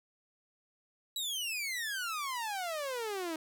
sawtooth exponential sweep, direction down, 3951 to 310.4 Hz, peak -31 dBFS, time 1.16-3.36 s, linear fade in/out 2 ms, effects none

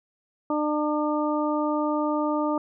harmonic tone, 300 Hz, D4, 37 cents sharp, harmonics 1 / 2 / 3 / 4, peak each -25 / -28 / -30 / -31 dBFS, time 0.5-2.58 s, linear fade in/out 2 ms, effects none

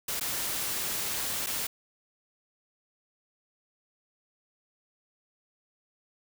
white noise with dropouts, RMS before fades -32 dBFS, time 0.08-1.67 s, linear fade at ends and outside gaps 5 ms, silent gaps 0.198-0.209 / 1.463-1.468 s, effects none

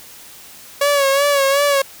sawtooth tone with vibrato, 560 Hz, C#5, 18 cents sharp, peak -9 dBFS, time 0.81-1.82 s, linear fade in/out 5 ms, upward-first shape sine, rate 2.7 Hz, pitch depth 55 cents each way, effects white hiss -40 dBFS RMS until 2 s

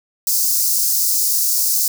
white high-pass noise, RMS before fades -17 dBFS, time 0.27-1.88 s, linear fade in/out 2 ms, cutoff 4700 Hz, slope 48 dB/octave, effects none

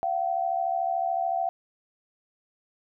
sine tone pair together, 687 / 760.6 Hz, F5 / F#5, -29 / +48 cents, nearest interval major second, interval 177 cents, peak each -27 / -27 dBFS, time 0.03-1.49 s, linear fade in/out 0 ms, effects none

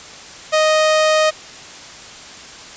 sawtooth tone, 622.3 Hz, D#5, in tune, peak -8 dBFS, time 0.52-1.31 s, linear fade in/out 20 ms, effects white hiss -36 dBFS RMS until 2.76 s + resampled to 16000 Hz

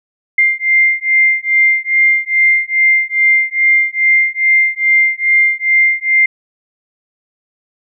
sine beating tone pair, 2099 / 2101.4 Hz, C7 / C7, +5 / +7 cents, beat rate 2.4 Hz, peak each -12 dBFS, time 0.38-6.26 s, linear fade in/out 5 ms, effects none

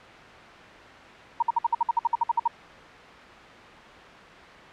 sine tone bursts, 935 Hz, A#5, 5 cents sharp, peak -18 dBFS, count 14, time 1.4-2.478 s, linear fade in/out 5 ms, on 25 ms, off 56 ms, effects white hiss -44 dBFS RMS until 4.72 s + low-pass 2000 Hz 12 dB/octave

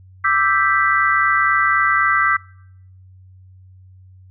sine chord, E minor seventh, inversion third, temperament equal, 1174.7 / 1318.5 / 1568 / 1975.5 Hz, D6 / E6 / G6 / B6, 0 / 0 / 0 / 0 cents, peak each -19 dBFS, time 0.24-2.37 s, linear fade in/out 10 ms, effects noise-tail reverb RT60 0.8 s tail -26 dB re dry + added 93 Hz sine -42 dBFS peak until 4.3 s

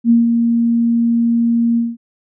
sine tone with ADSR envelope, 233.3 Hz, A#3, 2 cents sharp, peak -6 dBFS, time 0.04-1.97 s, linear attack 62 ms, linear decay 160 ms, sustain -5 dB, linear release 200 ms, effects none

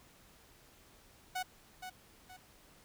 sawtooth tone with echo, 740 Hz, F#5, in tune, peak -31 dBFS, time 1.35-1.43 s, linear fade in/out 10 ms, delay 470 ms, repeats 2, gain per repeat -8 dB, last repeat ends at 2.37 s, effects pink hiss -62 dBFS RMS until 2.84 s

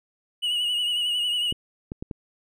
triangle tone with vibrato, 2912 Hz, F#7, 28 cents flat, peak -21 dBFS, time 0.42-1.53 s, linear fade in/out 20 ms, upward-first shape sine, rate 11 Hz, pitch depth 43 cents each way
clicks, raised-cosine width 3 ms, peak -19 dBFS, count 4, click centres 1.524 / 1.919 / 2.025 / 2.112 s
effects none

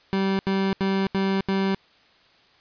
30% pulse tone bursts, 193.6 Hz, G3, 21 cents flat, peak -18 dBFS, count 5, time 0.13-1.746 s, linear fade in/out 0 ms, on 260 ms, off 79 ms, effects white hiss -57 dBFS RMS until 2.6 s + resampled to 11025 Hz

